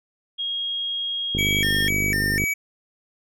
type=tone; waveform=sine; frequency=3270 Hz; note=G#7; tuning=28 cents flat; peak=-24 dBFS; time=0.38-1.9 s; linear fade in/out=20 ms
type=click train; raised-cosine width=3 ms; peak=-14 dBFS; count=56; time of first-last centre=1.35-2.439 s; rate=50.5 Hz
type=tone with vibrato; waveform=square; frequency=2029 Hz; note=B6; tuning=46 cents sharp; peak=-22 dBFS; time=1.38-2.54 s; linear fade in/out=10 ms; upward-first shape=square; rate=2 Hz; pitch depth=200 cents each way
effects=none